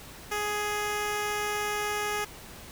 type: tone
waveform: 10% pulse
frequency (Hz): 416.9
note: G#4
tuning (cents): +7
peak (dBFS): -20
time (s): 0.31-2.25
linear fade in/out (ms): 10
effects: pink hiss -46 dBFS RMS until 2.71 s